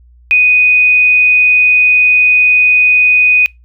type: tone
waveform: sine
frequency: 2489 Hz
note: D#7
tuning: in tune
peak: -5 dBFS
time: 0.31-3.46 s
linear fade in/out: 0 ms
effects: noise-tail reverb RT60 0.2 s tail -25 dB re dry + added 60 Hz sine -40 dBFS peak until 3.64 s